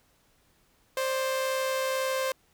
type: tone pair together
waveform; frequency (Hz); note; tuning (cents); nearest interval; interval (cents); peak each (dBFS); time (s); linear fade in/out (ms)
sawtooth; 526 / 588; C5 / D5; +9 / +2; major second; 193; -23 / -34; 0.97-2.32; 2
effects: pink hiss -66 dBFS RMS until 2.53 s